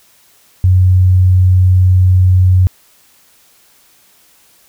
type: tone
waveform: sine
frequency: 92.1 Hz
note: F#2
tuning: 7 cents flat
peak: -5 dBFS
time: 0.64-2.67 s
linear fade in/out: 0 ms
effects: white hiss -49 dBFS RMS until 4.68 s